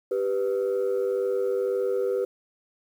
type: tone pair together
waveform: sine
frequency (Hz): 392 / 493.9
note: G4 / B4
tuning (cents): 0 / 0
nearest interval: major third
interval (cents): 400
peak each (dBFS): -24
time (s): 0.11-2.25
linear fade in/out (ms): 5
effects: tanh soft clip ceiling -19 dBFS + 9-bit